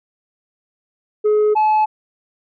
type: tone pair in turn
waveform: sine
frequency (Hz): 423.3 / 859.7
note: G#4 / A5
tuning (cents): +33 / -40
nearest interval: octave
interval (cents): 1227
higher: second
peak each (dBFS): -9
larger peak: neither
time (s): 1.24-1.55 / 1.55-1.86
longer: neither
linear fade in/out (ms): 20
effects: tanh soft clip ceiling -11 dBFS